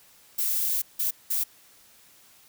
violet noise bursts at uneven times, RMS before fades -26 dBFS, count 3, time 0.38-0.82 / 0.99-1.11 / 1.3-1.44 s, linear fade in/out 10 ms, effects white hiss -56 dBFS RMS until 2.48 s

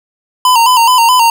square tone with vibrato, 964 Hz, B5, 42 cents flat, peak -6 dBFS, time 0.45-1.3 s, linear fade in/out 2 ms, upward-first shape square, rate 4.7 Hz, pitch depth 75 cents each way, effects none

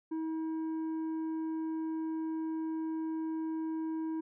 sine tone with tanh clipping, 320 Hz, D#4, 49 cents sharp, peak -34 dBFS, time 0.11-4.21 s, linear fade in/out 10 ms, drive 6 dB, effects none

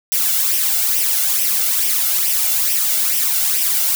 blue noise with flanger, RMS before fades -17 dBFS, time 0.12-3.95 s, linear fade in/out 0 ms, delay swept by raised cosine 0.35 to 1.45 ms, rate 2.3 Hz, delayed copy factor +0.6, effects none

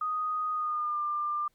sine tone with pitch glide, 1244.5 to 1193.8 Hz, D#6 to D6, 0 to +28 cents, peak -28 dBFS, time 0.01-1.48 s, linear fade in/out 5 ms, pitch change -72 cents, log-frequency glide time 0.52-1.01 s, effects pink hiss -73 dBFS RMS until 1.54 s

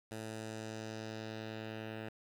10% pulse tone with low-pass filter sweep, 110 Hz, A2, in tune, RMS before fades -44 dBFS, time 0.11-2.09 s, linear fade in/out 5 ms, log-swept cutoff 11000 to 2500 Hz, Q 1.5, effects 10-bit

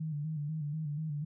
sine tone with vibrato, 151.9 Hz, D#3, 41 cents flat, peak -33 dBFS, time 0-1.25 s, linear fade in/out 10 ms, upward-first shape square, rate 4.1 Hz, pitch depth 63 cents each way, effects none

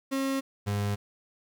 35% pulse tone pair in turn, 270 / 102.07 Hz, C#4 / G#2, -45 / -30 cents, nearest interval octave + perfect fourth, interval 1685 cents, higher first, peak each -25 dBFS, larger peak neither, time 0.11-0.41 / 0.66-0.96 s, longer neither, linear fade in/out 20 ms, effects 11-bit

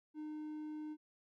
triangle tone, 305.4 Hz, D#4, 32 cents flat, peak -40 dBFS, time 0.14-0.97 s, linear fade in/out 50 ms, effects none

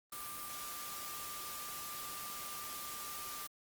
sine tone in noise, 1188 Hz, D6, 20 cents sharp, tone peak -48 dBFS, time 0.12-3.47 s, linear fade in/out 5 ms, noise white, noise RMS -45 dBFS, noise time 0.12-3.47 s, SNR -6 dB, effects Opus 32 kbps

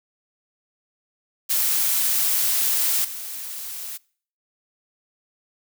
blue noise with level steps, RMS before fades -21 / -33 dBFS, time 1.49-3.98 s, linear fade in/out 20 ms, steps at 3.04 s, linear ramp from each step 10 ms, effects noise-tail reverb RT60 0.5 s tail -24 dB re dry

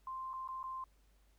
sine tone with dropouts, 1046.5 Hz, C6, in tune, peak -40 dBFS, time 0.07-0.84 s, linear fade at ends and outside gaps 2 ms, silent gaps 0.333-0.337 / 0.477-0.487 / 0.63-0.639 s, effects added 50 Hz sine -66 dBFS peak until 1.38 s + pink hiss -75 dBFS RMS until 1.38 s

